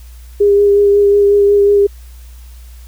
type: tone with vibrato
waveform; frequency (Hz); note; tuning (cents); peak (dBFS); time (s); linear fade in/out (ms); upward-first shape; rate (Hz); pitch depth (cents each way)
sine; 405.4; G#4; -42; -6; 0.4-1.87; 10; sine; 5.5; 16
effects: added 60 Hz sine -32 dBFS peak until 2.87 s + white hiss -47 dBFS RMS until 2.87 s